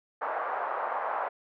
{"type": "band-pass noise", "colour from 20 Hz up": "pink", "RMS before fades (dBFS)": -32, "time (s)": [0.21, 1.29], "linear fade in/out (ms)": 10, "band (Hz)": [640, 1300], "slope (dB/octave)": 24, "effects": []}